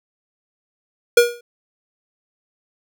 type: tone with exponential decay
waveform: square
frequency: 478.1 Hz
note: A#4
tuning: 44 cents sharp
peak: -6 dBFS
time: 1.17-1.41 s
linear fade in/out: 5 ms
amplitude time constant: 51 ms
effects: none